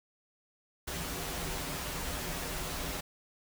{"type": "noise with comb filter", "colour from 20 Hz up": "pink", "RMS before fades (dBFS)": -37, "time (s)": [0.87, 3.01], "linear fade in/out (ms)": 10, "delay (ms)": 9.2, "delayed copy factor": -0.65, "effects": []}